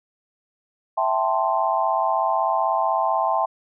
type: chord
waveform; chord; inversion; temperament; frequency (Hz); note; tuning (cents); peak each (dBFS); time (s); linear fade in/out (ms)
sine; A minor seventh; second; equal; 659.3 / 784 / 880 / 1046.5; E5 / G5 / A5 / C6; 0 / 0 / 0 / 0; -24; 0.97-3.46; 10
effects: none